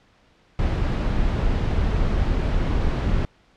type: noise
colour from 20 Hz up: brown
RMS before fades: -21 dBFS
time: 0.59-3.25 s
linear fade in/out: 0 ms
effects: pink hiss -58 dBFS RMS until 3.56 s + low-pass 4000 Hz 12 dB/octave